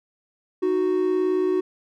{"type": "tone pair together", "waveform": "triangle", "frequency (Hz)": [311.1, 369.7], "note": ["D#4", "F#4"], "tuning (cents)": [0, -1], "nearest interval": "minor third", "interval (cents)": 299, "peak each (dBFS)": [-24, -18], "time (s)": [0.62, 1.61], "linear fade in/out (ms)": 10, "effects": []}